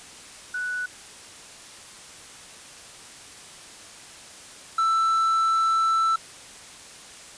sine / triangle tone pair in turn, 1480 / 1327.9 Hz, F#6 / E6, 0 / +12 cents, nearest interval major second, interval 188 cents, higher first, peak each -26 / -17 dBFS, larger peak second, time 0.54-0.86 / 4.78-6.16 s, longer second, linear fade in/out 5 ms, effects white hiss -44 dBFS RMS until 7.37 s + resampled to 22050 Hz

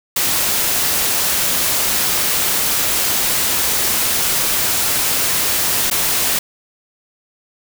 white noise with dropouts, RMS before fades -17 dBFS, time 0.16-6.39 s, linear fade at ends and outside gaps 5 ms, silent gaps 5.901-5.911 s, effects none

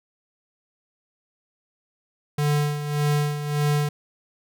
square tone with tremolo, 147.3 Hz, D3, 6 cents sharp, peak -19 dBFS, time 2.38-3.89 s, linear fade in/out 5 ms, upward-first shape sine, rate 1.7 Hz, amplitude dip 65%, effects none

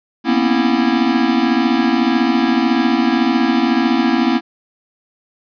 square tone cluster, 234.7 / 248.8 / 270.6 / 329.2 Hz, A#3 / B3 / C#4 / E4, +12 / +13 / -42 / -2 cents, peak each -19 dBFS, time 0.24-4.41 s, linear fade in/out 50 ms, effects resampled to 11025 Hz + 8-bit

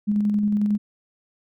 sine tone with tremolo, 207.7 Hz, G#3, in tune, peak -17 dBFS, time 0.07-0.78 s, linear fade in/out 20 ms, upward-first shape square, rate 11 Hz, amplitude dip 25%, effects none

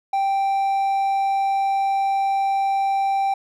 triangle tone, 784 Hz, G5, in tune, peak -16 dBFS, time 0.13-3.34 s, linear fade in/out 5 ms, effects none

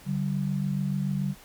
sine tone pair together, 145.09 / 192.1 Hz, D3 / G3, -21 / -35 cents, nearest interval perfect fourth, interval 486 cents, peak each -28 / -28 dBFS, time 0.05-1.35 s, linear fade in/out 50 ms, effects pink hiss -51 dBFS RMS until 1.44 s

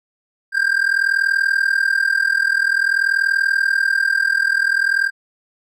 triangle tone with amplitude modulation, 1591 Hz, G6, 25 cents sharp, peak -9 dBFS, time 0.52-5.11 s, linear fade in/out 50 ms, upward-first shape sine, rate 40.5 Hz, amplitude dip 85%, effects none

